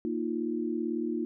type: chord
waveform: sine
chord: Bb suspended fourth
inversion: none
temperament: equal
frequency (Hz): 233.1 / 311.1 / 349.2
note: Bb3 / Eb4 / F4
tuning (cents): 0 / 0 / 0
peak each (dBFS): -33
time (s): 0.05-1.25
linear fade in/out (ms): 0
effects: none